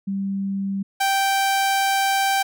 sine / sawtooth tone pair in turn, 196 / 781.9 Hz, G3 / G5, 0 / -5 cents, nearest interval 2 octaves, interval 2395 cents, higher second, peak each -22 / -14 dBFS, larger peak second, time 0.07-0.83 / 1-2.43 s, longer second, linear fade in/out 10 ms, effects none

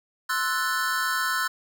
square chord, F# half-diminished seventh, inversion second, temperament equal, 1046.5 / 1318.5 / 1480 / 1760 Hz, C6 / E6 / F#6 / A6, 0 / 0 / 0 / 0 cents, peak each -32 / -30 / -28 / -32 dBFS, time 0.29-1.48 s, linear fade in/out 10 ms, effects none

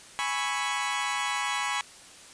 20% pulse chord, C# minor seventh, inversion second, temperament equal, 830.6 / 987.8 / 1108.7 / 1318.5 Hz, G#5 / B5 / C#6 / E6, 0 / 0 / 0 / 0 cents, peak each -28 / -27 / -27 / -33 dBFS, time 0.19-1.81 s, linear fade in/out 0 ms, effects white hiss -49 dBFS RMS until 2.33 s + resampled to 22050 Hz

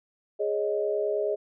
sine chord, Ab suspended fourth, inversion none, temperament just, 415.3 / 553.7 / 623 Hz, Ab4 / Db5 / Eb5, 0 / -2 / +2 cents, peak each -27 / -32 / -29 dBFS, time 0.39-1.36 s, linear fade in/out 20 ms, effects none

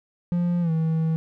triangle tone with pitch glide, 174.61 to 161.05 Hz, F3 to E3, 0 to -40 cents, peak -18 dBFS, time 0.32-1.16 s, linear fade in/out 0 ms, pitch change -140 cents, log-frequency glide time 0.61-0.71 s, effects none

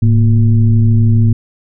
sine tone with frequency modulation, 107.6 Hz, A2, 38 cents flat, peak -6 dBFS, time 0.02-1.33 s, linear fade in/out 5 ms, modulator 124 Hz, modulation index 0.68, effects none

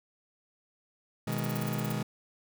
40% pulse chord, G# minor, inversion first, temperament just, 124.59 / 155.74 / 207.7 Hz, B2 / D#3 / G#3, +16 / +2 / 0 cents, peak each -34 dBFS, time 1.27-2.03 s, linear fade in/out 5 ms
violet noise bursts, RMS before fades -39 dBFS, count 11, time 1.32-1.921 s, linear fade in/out 5 ms, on 21 ms, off 37 ms
effects none

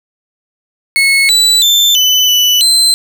35% pulse tone with pitch steps, 2191 / 3964 / 3551 / 3006 / 2975 / 4087 Hz, C#7 / B7 / A7 / F#7 / F#7 / C8, -21 / +6 / +15 / +27 / +9 / -41 cents, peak -5 dBFS, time 0.96-2.94 s, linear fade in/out 0 ms, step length 330 ms, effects none

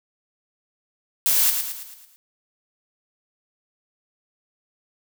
blue noise with echo, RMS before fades -19 dBFS, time 1.26-1.5 s, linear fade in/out 0 ms, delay 110 ms, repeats 6, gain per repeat -6 dB, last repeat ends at 2.16 s, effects none

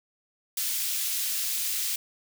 white high-pass noise, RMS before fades -29 dBFS, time 0.57-1.96 s, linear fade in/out 5 ms, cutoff 2800 Hz, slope 12 dB/octave, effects none

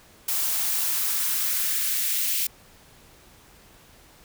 blue noise with high-pass filter sweep, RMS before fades -25 dBFS, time 0.28-2.47 s, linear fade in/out 5 ms, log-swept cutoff 610 to 2500 Hz, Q 1.5, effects pink hiss -53 dBFS RMS until 4.24 s

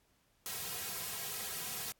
white noise with comb filter, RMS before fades -40 dBFS, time 0.46-1.92 s, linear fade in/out 0 ms, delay 3.4 ms, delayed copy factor -0.9, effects pink hiss -73 dBFS RMS until 1.99 s + AAC 64 kbps

